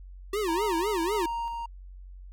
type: tone with vibrato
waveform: square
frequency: 375.6 Hz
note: F#4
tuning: 26 cents sharp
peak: -27 dBFS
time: 0.33-1.26 s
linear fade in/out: 5 ms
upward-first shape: sine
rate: 4 Hz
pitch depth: 240 cents each way
type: tone with tremolo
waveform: triangle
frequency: 932.3 Hz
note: A#5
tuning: in tune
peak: -27 dBFS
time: 0.48-1.66 s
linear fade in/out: 5 ms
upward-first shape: square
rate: 1.5 Hz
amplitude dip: 30%
effects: added 46 Hz sine -42 dBFS peak until 2.32 s